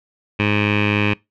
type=tone with low-pass filter; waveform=15% pulse; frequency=103.83 Hz; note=G#2; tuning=in tune; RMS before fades=-18 dBFS; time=0.39-1.14 s; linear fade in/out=10 ms; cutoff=2600 Hz; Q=7; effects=noise-tail reverb RT60 0.2 s tail -23 dB re dry